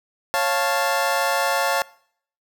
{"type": "chord", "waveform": "25% pulse", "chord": "Db augmented", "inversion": "none", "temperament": "equal with one note detuned", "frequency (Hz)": [551.5, 698.5, 880], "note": ["Db5", "F5", "A5"], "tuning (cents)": [-9, 0, 0], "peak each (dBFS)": -20, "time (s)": [0.34, 1.82], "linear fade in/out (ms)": 0, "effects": ["noise-tail reverb RT60 0.6 s tail -22 dB re dry"]}